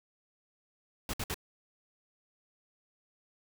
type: noise bursts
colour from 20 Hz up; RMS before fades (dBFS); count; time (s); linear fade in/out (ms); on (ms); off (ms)
pink; -35; 3; 1.09-1.343; 2; 45; 59
effects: none